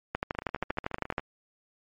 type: two click trains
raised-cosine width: 0.5 ms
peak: -13 / -23 dBFS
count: 14 / 13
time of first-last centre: 0.15-1.182 / 0.35-1.195 s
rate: 12.6 / 14.2 Hz
effects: MP3 48 kbps